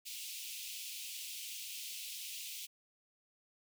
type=high-pass noise; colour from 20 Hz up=pink; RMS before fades=-45 dBFS; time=0.05-2.67 s; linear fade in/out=20 ms; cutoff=2500 Hz; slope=48 dB/octave; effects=none